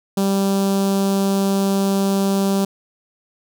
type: tone with notch filter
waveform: sawtooth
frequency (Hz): 196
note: G3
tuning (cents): 0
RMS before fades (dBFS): -18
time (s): 0.17-2.65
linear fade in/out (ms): 5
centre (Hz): 2000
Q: 0.69
effects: none